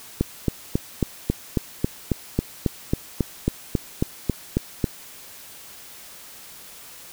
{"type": "click train", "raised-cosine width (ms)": 3, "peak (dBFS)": -6, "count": 18, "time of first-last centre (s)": [0.21, 4.842], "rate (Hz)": 3.67, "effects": ["white hiss -43 dBFS RMS until 7.12 s"]}